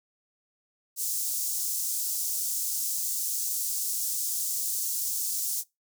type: high-pass noise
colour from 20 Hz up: pink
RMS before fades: -30 dBFS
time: 0.96-5.64 s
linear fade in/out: 50 ms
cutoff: 6200 Hz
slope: 24 dB/octave
effects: noise-tail reverb RT60 0.2 s tail -22 dB re dry